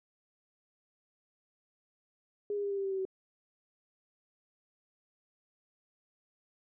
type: tone with pitch steps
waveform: sine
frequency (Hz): 411.4 / 406.7 / 402 / 397.4 / 392.8 / 388.3 / 383.8 / 379.4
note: G#4 / G#4 / G4 / G4 / G4 / G4 / G4 / F#4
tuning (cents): -16 / -36 / +44 / +24 / +4 / -16 / -37 / +43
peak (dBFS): -31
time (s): 2.5-3.052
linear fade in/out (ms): 2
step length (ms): 69
effects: none